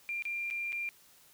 sine tone with dropouts, 2385 Hz, D7, 26 cents sharp, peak -33 dBFS, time 0.09-0.89 s, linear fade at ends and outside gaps 0 ms, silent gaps 0.223-0.253 / 0.502-0.509 / 0.722-0.728 s, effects white hiss -61 dBFS RMS until 1.33 s

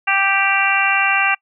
harmonic tone, 392 Hz, G4, in tune, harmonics 2 / 3 / 4 / 5 / 6 / 7, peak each -21 / -22 / -20 / -23 / -20 / -19 dBFS, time 0.07-1.35 s, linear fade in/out 10 ms, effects noise-tail reverb RT60 0.1 s tail -26 dB re dry

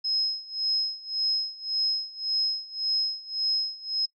sine tone with tremolo, 5130 Hz, E8, 48 cents flat, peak -22 dBFS, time 0.04-4.06 s, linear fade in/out 10 ms, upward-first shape sine, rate 1.8 Hz, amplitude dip 90%, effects noise-tail reverb RT60 0.1 s tail -23 dB re dry

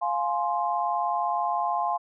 sine chord, F minor, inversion none, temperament just, 698.5 / 838.1 / 1047.7 Hz, F5 / Ab5 / C6, 0 / +16 / +2 cents, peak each -28 dBFS, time 0.01-1.98 s, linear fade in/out 20 ms, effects none

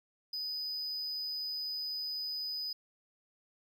triangle tone, 4988 Hz, D#8, 3 cents sharp, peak -34 dBFS, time 0.33-2.73 s, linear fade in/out 5 ms, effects none

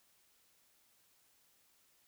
silence, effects white hiss -71 dBFS RMS until 2.07 s

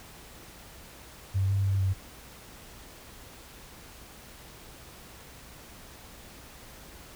sine tone with pitch steps, 96.4 / 98.6 / 97.6 / 95.5 Hz, G2 / G2 / G2 / G2, -28 / +11 / -7 / -45 cents, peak -23 dBFS, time 1.34-1.94 s, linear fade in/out 20 ms, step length 150 ms, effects added 60 Hz sine -57 dBFS peak until 7.15 s + pink hiss -49 dBFS RMS until 7.15 s

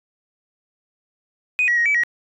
sine tone with pitch steps, 2492 / 1918 / 1881 / 2297 / 1900 Hz, D#7 / A#6 / A#6 / D7 / A#6, +2 / +49 / +15 / -39 / +33 cents, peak -14 dBFS, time 1.59-2.035 s, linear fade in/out 0 ms, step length 89 ms, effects tanh soft clip ceiling -11 dBFS

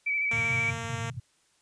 sine tone with vibrato, 2297 Hz, D7, 39 cents flat, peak -25 dBFS, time 0.06-0.71 s, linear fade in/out 10 ms, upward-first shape square, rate 13 Hz, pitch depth 21 cents each way
5% pulse tone, 229.6 Hz, A#3, 26 cents flat, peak -23 dBFS, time 0.31-1.1 s, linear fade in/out 2 ms
pink band-pass noise, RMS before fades -36 dBFS, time 0.33-1.2 s, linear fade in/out 5 ms, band 100 to 140 Hz, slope 48 dB/octave
effects white hiss -67 dBFS RMS until 1.61 s + resampled to 22050 Hz

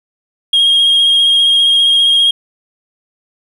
sine tone with vibrato, 3250 Hz, G#7, 38 cents flat, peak -5 dBFS, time 0.53-2.31 s, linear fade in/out 5 ms, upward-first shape triangle, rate 15 Hz, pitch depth 23 cents each way, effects tanh soft clip ceiling -5 dBFS + 7-bit

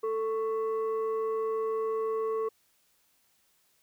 sine tone pair together, 443 / 1108.6 Hz, A4 / C#6, +12 / 0 cents, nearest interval octave + major third, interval 1588 cents, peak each -27 / -35 dBFS, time 0.03-2.49 s, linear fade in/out 10 ms, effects tanh soft clip ceiling -23 dBFS + white hiss -69 dBFS RMS until 3.82 s

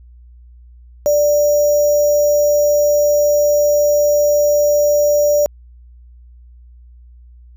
sine tone with sample-and-hold, 587.3 Hz, D5, in tune, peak -10 dBFS, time 1.06-5.46 s, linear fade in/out 0 ms, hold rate 6300 Hz, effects added 60 Hz sine -39 dBFS peak until 7.56 s

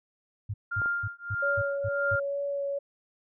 sine tone bursts, 103 Hz, G#2, 14 cents flat, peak -29 dBFS, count 7, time 0.49-2.16 s, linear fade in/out 10 ms, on 50 ms, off 220 ms
sine tone with tremolo, 1400 Hz, F6, 4 cents sharp, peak -24 dBFS, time 0.71-2.2 s, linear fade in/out 10 ms, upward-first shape triangle, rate 1.6 Hz, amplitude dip 100%
clicks, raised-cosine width 1 ms, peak -27 dBFS, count 2, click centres 0.818 / 0.859 s
sine tone with vibrato, 563 Hz, C#5, 27 cents sharp, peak -28 dBFS, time 1.42-2.79 s, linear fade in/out 10 ms, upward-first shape sine, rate 2.2 Hz, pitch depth 10 cents each way
effects none

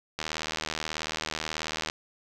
click train, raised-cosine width 0.2 ms, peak -13 dBFS, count 135, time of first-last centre 0.19-1.899 s, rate 78.4 Hz, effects none

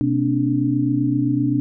sine tone cluster, 126.8 / 231.2 / 264.2 / 292 Hz, B2 / A#3 / C4 / D4, +46 / -14 / +17 / -10 cents, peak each -22 / -28 / -23 / -19 dBFS, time 0.01-1.6 s, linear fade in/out 0 ms, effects none

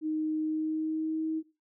sine tone with pitch glide, 311.1 to 317.5 Hz, D#4 to D#4, 0 to +35 cents, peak -28 dBFS, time 0.01-1.43 s, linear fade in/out 50 ms, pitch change +35 cents, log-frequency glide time 0.4-1.25 s, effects noise-tail reverb RT60 0.3 s tail -17 dB re dry

